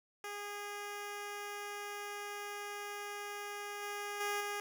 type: tone with level steps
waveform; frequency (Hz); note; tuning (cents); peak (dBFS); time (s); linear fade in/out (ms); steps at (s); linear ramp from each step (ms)
10% pulse; 410.1; G#4; -22; -33 / -31 / -26 / -29; 0.24-4.6; 2; 3.82 / 4.2 / 4.4; 10
effects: none